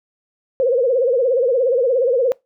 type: tone with vibrato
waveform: sine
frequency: 502 Hz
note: B4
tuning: 28 cents sharp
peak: -13 dBFS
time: 0.6-2.32 s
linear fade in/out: 0 ms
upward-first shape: sine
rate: 17 Hz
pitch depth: 140 cents each way
effects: noise-tail reverb RT60 0.2 s tail -24 dB re dry

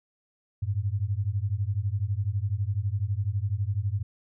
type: beating tone pair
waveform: sine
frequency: 95 / 107 Hz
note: F#2 / A2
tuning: +46 / -48 cents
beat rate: 12 Hz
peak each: -28 / -28 dBFS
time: 0.62-4.03 s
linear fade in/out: 10 ms
effects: none

